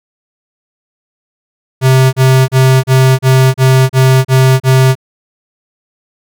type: tone bursts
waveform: square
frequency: 131.1 Hz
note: C3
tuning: 4 cents sharp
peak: -5 dBFS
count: 9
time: 1.81-4.954 s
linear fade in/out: 50 ms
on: 320 ms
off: 33 ms
effects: none